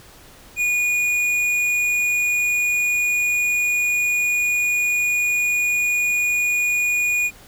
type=tone with tanh clipping; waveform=sine; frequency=2450 Hz; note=D#7; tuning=27 cents flat; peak=-19 dBFS; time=0.56-7.31 s; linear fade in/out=50 ms; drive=11 dB; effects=pink hiss -46 dBFS RMS until 7.47 s